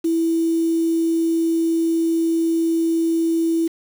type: tone with quantisation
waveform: sine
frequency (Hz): 329.6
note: E4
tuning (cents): 0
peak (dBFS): -16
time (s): 0.04-3.68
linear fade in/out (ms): 10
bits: 6
effects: none